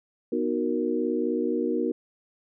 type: chord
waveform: sine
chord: B major seventh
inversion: none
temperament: equal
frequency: 246.9 / 311.1 / 370 / 466.2 Hz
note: B3 / D#4 / F#4 / A#4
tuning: 0 / 0 / 0 / 0 cents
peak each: -29 dBFS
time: 0.32-1.92 s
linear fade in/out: 5 ms
effects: none